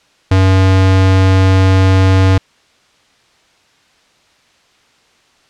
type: tone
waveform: square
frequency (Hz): 94.8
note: F#2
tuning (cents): +43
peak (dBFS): -7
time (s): 0.31-2.38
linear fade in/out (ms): 5
effects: white hiss -52 dBFS RMS until 5.49 s + low-pass 5000 Hz 12 dB/octave